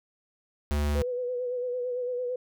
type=tone; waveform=square; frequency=73.42 Hz; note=D2; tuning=in tune; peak=-25 dBFS; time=0.71-1.02 s; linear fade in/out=0 ms
type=tone with vibrato; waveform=sine; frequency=495.6 Hz; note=B4; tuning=6 cents sharp; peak=-28 dBFS; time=0.95-2.36 s; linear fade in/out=5 ms; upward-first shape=sine; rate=8.9 Hz; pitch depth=38 cents each way
effects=none